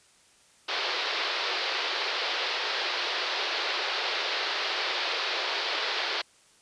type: band-pass noise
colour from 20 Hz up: white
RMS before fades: -30 dBFS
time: 0.68-6.22 s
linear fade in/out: 10 ms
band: 360 to 4700 Hz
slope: 48 dB/octave
effects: white hiss -60 dBFS RMS until 6.61 s + resampled to 22050 Hz